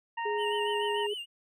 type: harmonic tone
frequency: 927 Hz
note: A#5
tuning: 10 cents flat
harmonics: 1 / 2 / 3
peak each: -32 / -38 / -42 dBFS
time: 0.17-1.07 s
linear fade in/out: 10 ms
type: tone with pitch glide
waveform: sine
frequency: 416.9 to 414 Hz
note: G#4 to G#4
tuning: +7 to -5 cents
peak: -30 dBFS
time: 0.25-1.14 s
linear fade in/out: 10 ms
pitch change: -12 cents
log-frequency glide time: 0.37-1.02 s
type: tone with vibrato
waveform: triangle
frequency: 2916 Hz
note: F#7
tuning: 26 cents flat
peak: -34 dBFS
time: 0.37-1.26 s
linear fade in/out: 50 ms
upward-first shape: sine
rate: 6.8 Hz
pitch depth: 81 cents each way
effects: none